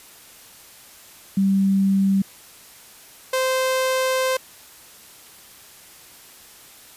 sine / sawtooth tone pair in turn, 194.7 / 519.8 Hz, G3 / C5, -12 / -11 cents, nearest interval octave + perfect fourth, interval 1701 cents, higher second, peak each -15 dBFS, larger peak neither, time 1.37-2.22 / 3.33-4.37 s, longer second, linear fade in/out 5 ms, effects white hiss -46 dBFS RMS until 6.96 s + resampled to 32000 Hz

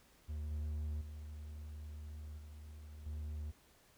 triangle tone with level steps, 75.5 Hz, D2, 48 cents sharp, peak -37 / -35 / -43 / -47 / -38 dBFS, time 0.28-3.52 s, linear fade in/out 20 ms, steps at 0.51 / 1.01 / 2.38 / 3.06 s, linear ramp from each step 5 ms, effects pink hiss -67 dBFS RMS until 3.97 s

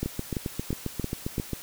two click trains, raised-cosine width 3 ms, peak -16 / -15 dBFS, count 12 / 5, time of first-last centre 0.06-1.533 / 0.03-1.381 s, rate 7.47 / 2.96 Hz, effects white hiss -43 dBFS RMS until 1.62 s

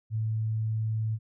sine tone, 110.1 Hz, A2, 2 cents sharp, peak -26 dBFS, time 0.1-1.19 s, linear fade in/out 50 ms, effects none

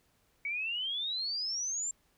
sine exponential sweep, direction up, 2236 to 7459 Hz, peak -32 dBFS, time 0.45-1.91 s, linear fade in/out 2 ms, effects pink hiss -71 dBFS RMS until 2.17 s

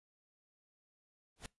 pink noise with exponential growth, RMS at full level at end -40 dBFS, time 1.36-1.46 s, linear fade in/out 2 ms, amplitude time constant 20 ms, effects noise-tail reverb RT60 0.2 s tail -23 dB re dry + resampled to 24000 Hz

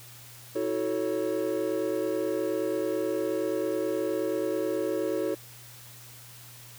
triangle chord, F# minor seventh, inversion third, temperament equal with one note detuned, 321.2 / 370 / 440 / 554.4 Hz, E4 / F#4 / A4 / C#5, -45 / 0 / 0 / 0 cents, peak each -30 dBFS, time 0.55-5.35 s, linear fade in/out 10 ms, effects added 120 Hz sine -51 dBFS peak until 6.78 s + white hiss -49 dBFS RMS until 6.78 s

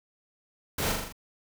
pink noise with echo, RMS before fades -30 dBFS, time 0.78-0.92 s, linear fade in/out 5 ms, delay 41 ms, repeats 5, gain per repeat -3 dB, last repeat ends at 1.125 s, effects none

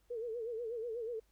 sine tone with vibrato, 462.1 Hz, A#4, 15 cents flat, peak -37 dBFS, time 0.1-1.2 s, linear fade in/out 10 ms, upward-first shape sine, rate 8.2 Hz, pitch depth 100 cents each way, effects added 50 Hz sine -70 dBFS peak until 1.31 s + pink hiss -75 dBFS RMS until 1.31 s

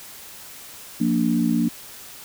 sine chord, Bb major, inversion second, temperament equal with one note detuned, 176.54 / 233.1 / 293.7 Hz, F3 / Bb3 / D4, +19 / 0 / 0 cents, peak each -24 / -20 / -23 dBFS, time 1-1.69 s, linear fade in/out 10 ms, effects white hiss -41 dBFS RMS until 2.24 s

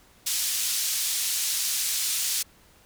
pink band-pass noise, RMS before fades -27 dBFS, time 0.26-2.43 s, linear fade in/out 10 ms, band 4600 to 14000 Hz, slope 12 dB/octave, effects pink hiss -57 dBFS RMS until 2.85 s

